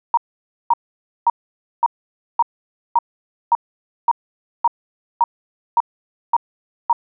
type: tone bursts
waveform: sine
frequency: 940 Hz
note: A#5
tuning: 14 cents sharp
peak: -10 dBFS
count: 13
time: 0.14-6.929 s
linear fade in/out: 2 ms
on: 33 ms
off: 530 ms
effects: none